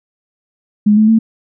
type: tone with pitch steps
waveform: sine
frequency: 208.9 / 216 / 223.4 Hz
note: G#3 / A3 / A3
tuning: +10 / -32 / +27 cents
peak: -6 dBFS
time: 0.86-1.19 s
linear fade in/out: 10 ms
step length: 110 ms
effects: none